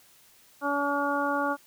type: harmonic tone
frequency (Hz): 284.8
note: C#4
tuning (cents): +47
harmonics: 1 / 2 / 3 / 4 / 5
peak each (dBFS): -31 / -31 / -31 / -31 / -31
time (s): 0.61-1.57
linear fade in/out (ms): 50
effects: white hiss -58 dBFS RMS until 1.66 s